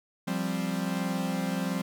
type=chord; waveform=45% pulse; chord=F suspended second; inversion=none; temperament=equal; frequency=174.61 / 196 / 261.6 Hz; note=F3 / G3 / C4; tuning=0 / 0 / 0 cents; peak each=-32 / -32 / -34 dBFS; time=0.27-1.82 s; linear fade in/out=10 ms; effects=none